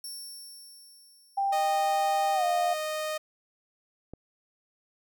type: tone with exponential decay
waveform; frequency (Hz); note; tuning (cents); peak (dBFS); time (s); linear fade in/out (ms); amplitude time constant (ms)
20% pulse; 5450; F8; -43; -31; 0.04-2.39; 2; 510
type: tone with pitch glide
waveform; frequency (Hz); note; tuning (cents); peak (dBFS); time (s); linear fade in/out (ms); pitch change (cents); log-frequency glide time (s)
sine; 790 to 703.8; G5 to F5; +13 to +13; -24; 1.37-2.74; 10; -200; 2.34-2.44
type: tone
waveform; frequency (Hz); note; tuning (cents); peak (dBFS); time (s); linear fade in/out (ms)
sawtooth; 618; D#5; -12; -26; 1.52-3.18; 10
type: click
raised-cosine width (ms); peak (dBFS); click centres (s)
2; -28; 4.136
effects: none

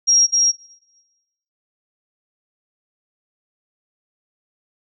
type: tone with echo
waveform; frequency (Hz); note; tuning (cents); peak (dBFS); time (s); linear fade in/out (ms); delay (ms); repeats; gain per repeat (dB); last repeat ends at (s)
sine; 5620; F8; +10; -11; 0.07-0.27; 20; 250; 1; -2; 0.52
effects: noise-tail reverb RT60 1.0 s tail -17 dB re dry

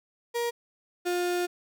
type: tone pair in turn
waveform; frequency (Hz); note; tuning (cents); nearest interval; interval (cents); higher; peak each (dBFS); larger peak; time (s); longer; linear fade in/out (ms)
35% pulse; 472.9 / 354.3; A#4 / F4; +25 / +25; perfect fourth; 500; first; -25 / -24; second; 0.34-0.51 / 1.05-1.47; second; 20
effects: none

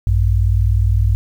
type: tone pair together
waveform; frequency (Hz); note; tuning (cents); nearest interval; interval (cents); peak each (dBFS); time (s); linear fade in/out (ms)
sine; 58.27 / 98; A#1 / G2; 0 / 0; major sixth; 900; -14; 0.07-1.15; 0
effects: 8-bit

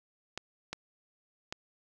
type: clicks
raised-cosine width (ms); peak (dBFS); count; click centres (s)
0.2; -19; 3; 0.376 / 0.73 / 1.525
effects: none

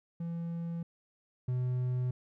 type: tone pair in turn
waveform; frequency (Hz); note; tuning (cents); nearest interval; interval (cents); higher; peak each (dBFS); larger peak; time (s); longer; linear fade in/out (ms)
triangle; 168.5 / 125.73; E3 / B2; +38 / +31; perfect fourth; 507; first; -32 / -27; second; 0.2-0.83 / 1.48-2.11; neither; 5
effects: none

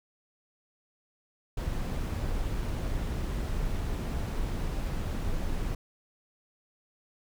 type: noise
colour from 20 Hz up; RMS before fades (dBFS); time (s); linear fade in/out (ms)
brown; -31; 1.57-5.75; 5
effects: none

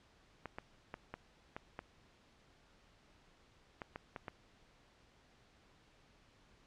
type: clicks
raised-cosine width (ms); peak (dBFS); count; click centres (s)
0.5; -28; 10; 0.457 / 0.585 / 0.941 / 1.14 / 1.565 / 1.791 / 3.818 / 3.959 / 4.162 / 4.282
effects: pink hiss -67 dBFS RMS until 6.66 s + low-pass 5000 Hz 12 dB/octave

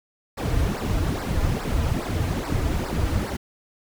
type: noise with flanger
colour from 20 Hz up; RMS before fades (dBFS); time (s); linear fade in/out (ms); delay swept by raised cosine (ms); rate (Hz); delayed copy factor
brown; -24; 0.37-3.37; 10; 0.3 to 5.5; 2.4; -0.8
effects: none

